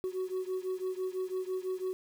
sine beating tone pair, 370 / 376 Hz, F#4 / F#4, 0 / +28 cents, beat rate 6 Hz, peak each -33 / -34 dBFS, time 0.04-1.93 s, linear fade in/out 0 ms, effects tanh soft clip ceiling -29 dBFS + 9-bit

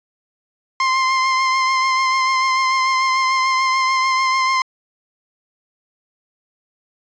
30% pulse tone with vibrato, 1049 Hz, C6, 4 cents sharp, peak -12 dBFS, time 0.8-4.62 s, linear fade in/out 2 ms, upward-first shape triangle, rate 6.8 Hz, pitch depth 25 cents each way, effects resampled to 16000 Hz

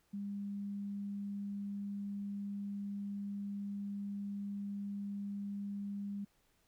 sine tone, 201.3 Hz, G3, 46 cents sharp, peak -38 dBFS, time 0.13-6.25 s, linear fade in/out 10 ms, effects pink hiss -74 dBFS RMS until 6.67 s

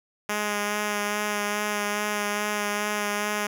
5% pulse tone with vibrato, 207.7 Hz, G#3, in tune, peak -14 dBFS, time 0.29-3.47 s, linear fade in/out 5 ms, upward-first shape sine, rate 2.4 Hz, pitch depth 16 cents each way, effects none

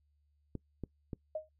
clicks, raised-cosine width 3 ms, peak -26 dBFS, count 3, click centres 0.553 / 0.837 / 1.132 s
sine tone with exponential decay, 622.3 Hz, D#5, in tune, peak -31 dBFS, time 1.35-1.49 s, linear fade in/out 5 ms, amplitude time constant 29 ms
effects noise-tail reverb RT60 0.1 s tail -23 dB re dry + added 73 Hz sine -70 dBFS peak until 1.59 s

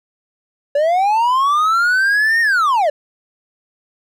triangle linear two-way sweep, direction up then down, 561 to 1864.7 to 561 Hz, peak -10 dBFS, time 0.75-2.9 s, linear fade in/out 5 ms, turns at 2.41 s, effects none

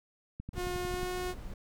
click train, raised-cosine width 5 ms, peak -27 dBFS, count 8, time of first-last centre 0.4-1.031 s, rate 11.1 Hz
brown noise, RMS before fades -42 dBFS, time 0.53-1.54 s, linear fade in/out 5 ms
sawtooth tone with pitch glide, 359.3 to 362.8 Hz, F4 to F#4, +49 to -34 cents, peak -30 dBFS, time 0.55-1.35 s, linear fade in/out 50 ms, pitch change +17 cents, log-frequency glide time 0.87-1.05 s
effects none

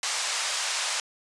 white band-pass noise, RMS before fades -29 dBFS, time 0.03-1 s, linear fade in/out 2 ms, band 640 to 7800 Hz, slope 24 dB/octave, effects resampled to 24000 Hz

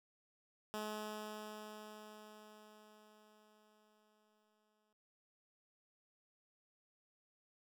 10% pulse tone with exponential decay, 213.1 Hz, G#3, 45 cents sharp, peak -32 dBFS, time 0.74-4.93 s, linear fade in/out 0 ms, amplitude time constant 910 ms, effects none

